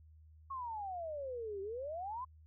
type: exponential two-way sweep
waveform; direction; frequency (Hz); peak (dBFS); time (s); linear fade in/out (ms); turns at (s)
sine; down then up; 1108.7 to 382.4 to 1061; -39; 0.5-2.25; 10; 1.61
effects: added 78 Hz sine -57 dBFS peak until 2.46 s